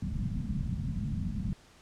white low-pass noise, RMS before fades -33 dBFS, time 0.02-1.53 s, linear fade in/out 0 ms, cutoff 220 Hz, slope 48 dB/octave, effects pink hiss -58 dBFS RMS until 1.81 s + low-pass 8000 Hz 12 dB/octave

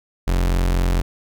40% pulse tone, 44.38 Hz, F1, 29 cents sharp, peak -15 dBFS, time 0.27-1.02 s, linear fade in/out 10 ms, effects none

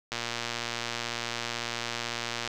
click train, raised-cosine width 0.2 ms, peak -14 dBFS, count 279, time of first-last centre 0.12-2.476 s, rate 118 Hz, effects none

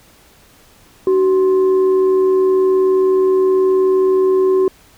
sine tone with frequency modulation, 377.5 Hz, F#4, 35 cents sharp, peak -10 dBFS, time 1.07-4.68 s, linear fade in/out 2 ms, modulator 676 Hz, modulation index 0.28, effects pink hiss -48 dBFS RMS until 4.97 s

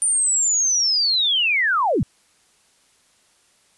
sine linear sweep, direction down, 9210 to 89 Hz, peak -16 dBFS, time 0.02-2.03 s, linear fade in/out 0 ms, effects white hiss -59 dBFS RMS until 3.77 s + resampled to 24000 Hz

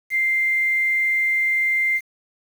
sine tone with quantisation, 2093 Hz, C7, in tune, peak -17 dBFS, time 0.1-2.01 s, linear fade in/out 50 ms, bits 7, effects none

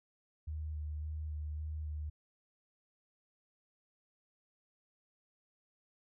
sine tone with vibrato, 76.4 Hz, D#2, 31 cents flat, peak -37 dBFS, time 0.47-2.1 s, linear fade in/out 10 ms, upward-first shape square, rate 1.8 Hz, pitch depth 17 cents each way, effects none

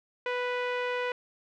sawtooth tone with low-pass filter, 493.9 Hz, B4, in tune, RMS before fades -31 dBFS, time 0.26-1.12 s, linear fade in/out 2 ms, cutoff 2400 Hz, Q 1.8, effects none

